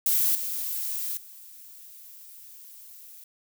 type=noise with level steps; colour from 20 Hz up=violet; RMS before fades=-23 / -31 / -47 dBFS; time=0.06-3.24 s; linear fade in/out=2 ms; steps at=0.35 / 1.17 s; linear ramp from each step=2 ms; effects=none